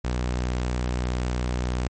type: tone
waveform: sawtooth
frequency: 61.6 Hz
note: B1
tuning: 4 cents flat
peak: -20 dBFS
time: 0.04-1.88 s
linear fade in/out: 10 ms
effects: MP3 32 kbps